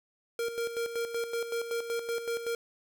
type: tone with tremolo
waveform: square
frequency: 466.2 Hz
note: A#4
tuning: in tune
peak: -30 dBFS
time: 0.39-2.55 s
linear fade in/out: 2 ms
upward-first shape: square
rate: 5.3 Hz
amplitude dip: 60%
effects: none